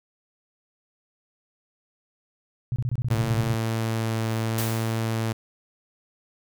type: tone bursts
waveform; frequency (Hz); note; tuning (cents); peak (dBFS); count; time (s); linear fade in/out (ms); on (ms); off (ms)
sine; 123.47; B2; 0; -22; 13; 2.72-3.54; 0; 40; 25
type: tone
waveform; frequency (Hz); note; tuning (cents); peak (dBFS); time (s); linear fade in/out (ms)
sawtooth; 112.4; A2; +37; -20; 3.1-5.33; 10
type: noise with exponential decay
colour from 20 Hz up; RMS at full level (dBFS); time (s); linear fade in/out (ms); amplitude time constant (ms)
white; -29; 4.58-5.23; 2; 140
effects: none